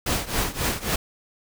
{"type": "noise with tremolo", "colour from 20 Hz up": "pink", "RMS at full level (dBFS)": -22, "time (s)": [0.06, 0.96], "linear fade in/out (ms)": 5, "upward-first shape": "triangle", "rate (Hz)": 3.7, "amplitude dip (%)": 90, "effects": []}